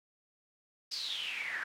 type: noise with band-pass filter sweep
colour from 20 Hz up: pink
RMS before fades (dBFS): -38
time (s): 0.91-1.64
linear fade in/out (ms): 10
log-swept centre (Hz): 4900 to 1600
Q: 9.4
effects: none